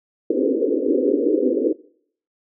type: band-pass noise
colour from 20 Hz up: pink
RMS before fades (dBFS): -19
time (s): 0.3-1.73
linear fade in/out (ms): 5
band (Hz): 260 to 520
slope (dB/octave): 96
effects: noise-tail reverb RT60 0.6 s tail -21 dB re dry